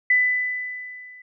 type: tone with level ramp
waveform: sine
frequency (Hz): 1997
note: B6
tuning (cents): +19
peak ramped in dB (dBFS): -13 to -42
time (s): 0.1-1.22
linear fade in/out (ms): 5
effects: none